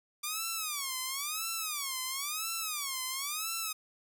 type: tone with vibrato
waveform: 5% pulse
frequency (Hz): 1174.7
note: D6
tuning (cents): 0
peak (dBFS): -22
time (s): 0.23-3.73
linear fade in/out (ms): 10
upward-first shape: sine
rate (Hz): 0.98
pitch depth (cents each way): 230
effects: none